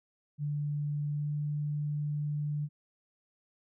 sine tone with pitch glide, 146.83 to 147.94 Hz, D3 to D3, 0 to +13 cents, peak -30 dBFS, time 0.38-2.69 s, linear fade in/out 50 ms, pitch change +13 cents, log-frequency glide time 1.12-1.3 s, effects none

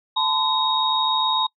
sine tone cluster, 875 / 1022 / 3754 Hz, A5 / C6 / A#7, -10 / -41 / +11 cents, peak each -24 / -23 / -21 dBFS, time 0.16-1.47 s, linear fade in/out 10 ms, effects noise-tail reverb RT60 0.1 s tail -26 dB re dry

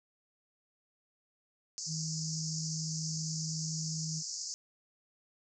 white band-pass noise, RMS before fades -40 dBFS, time 1.78-4.54 s, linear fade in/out 0 ms, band 4700 to 7200 Hz, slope 96 dB/octave
sine tone, 158.6 Hz, D#3, 33 cents sharp, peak -36 dBFS, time 1.86-4.23 s, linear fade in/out 50 ms
effects none

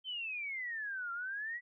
sine exponential two-way sweep, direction down then up, 3136 to 1368 to 1976 Hz, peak -37 dBFS, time 0.04-1.61 s, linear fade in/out 50 ms, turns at 1.12 s, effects none

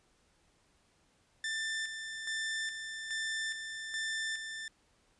sawtooth tone with tremolo, 1779 Hz, A6, 19 cents sharp, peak -30 dBFS, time 1.44-4.68 s, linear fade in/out 2 ms, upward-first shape square, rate 1.2 Hz, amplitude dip 50%, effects pink hiss -70 dBFS RMS until 5.19 s + resampled to 22050 Hz

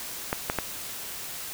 clicks, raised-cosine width 0.5 ms, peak -10 dBFS, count 3, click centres 0.329 / 0.499 / 0.587 s, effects white hiss -37 dBFS RMS until 1.53 s

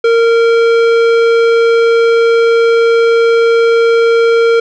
sine tone with tanh clipping, 461.6 Hz, A#4, 17 cents flat, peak -8 dBFS, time 0.04-4.6 s, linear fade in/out 5 ms, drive 15 dB, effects none

